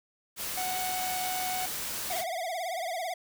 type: noise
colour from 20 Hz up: white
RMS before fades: -35 dBFS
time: 0.36-2.25 s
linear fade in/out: 50 ms
type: tone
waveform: 45% pulse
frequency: 740 Hz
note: F#5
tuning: in tune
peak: -32 dBFS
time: 0.57-1.66 s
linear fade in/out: 5 ms
type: tone with vibrato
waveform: square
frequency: 698.5 Hz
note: F5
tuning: in tune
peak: -32 dBFS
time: 2.1-3.14 s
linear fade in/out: 5 ms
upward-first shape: triangle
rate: 18 Hz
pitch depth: 160 cents each way
effects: none